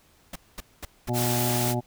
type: noise bursts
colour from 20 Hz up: pink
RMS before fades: -35 dBFS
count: 4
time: 0.33-1.098 s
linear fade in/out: 5 ms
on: 27 ms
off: 220 ms
type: harmonic tone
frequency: 121.4 Hz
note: B2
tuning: 29 cents flat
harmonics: 1 / 2 / 3 / 5 / 6 / 7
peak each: -27 / -30 / -32 / -34 / -35 / -35 dBFS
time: 1.08-1.81 s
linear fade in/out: 20 ms
type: noise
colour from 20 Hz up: white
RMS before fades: -29 dBFS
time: 1.13-1.75 s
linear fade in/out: 50 ms
effects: pink hiss -60 dBFS RMS until 1.86 s